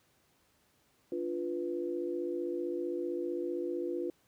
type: chord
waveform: sine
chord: B diminished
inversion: first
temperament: equal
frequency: 293.7 / 349.2 / 493.9 Hz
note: D4 / F4 / B4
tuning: 0 / 0 / 0 cents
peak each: -40 / -34 / -39 dBFS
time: 1.12-4.1 s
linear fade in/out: 2 ms
effects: pink hiss -70 dBFS RMS until 4.27 s + high-pass 80 Hz 12 dB/octave